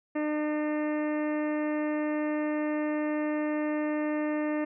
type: harmonic tone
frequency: 302.1 Hz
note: D4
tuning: 49 cents sharp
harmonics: 1 / 2 / 3 / 4 / 5 / 6 / 7 / 8 / 9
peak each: -28 / -33 / -42 / -43 / -50 / -41 / -46 / -52 / -52 dBFS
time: 0.15-4.65 s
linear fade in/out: 10 ms
effects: none